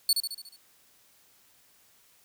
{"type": "tone with echo", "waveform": "sawtooth", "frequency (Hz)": 4435, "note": "C#8", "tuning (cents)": 0, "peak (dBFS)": -17, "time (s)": [0.09, 0.13], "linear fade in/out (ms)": 2, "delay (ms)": 72, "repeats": 6, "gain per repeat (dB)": -5, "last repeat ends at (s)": 0.562, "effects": ["white hiss -62 dBFS RMS until 2.24 s"]}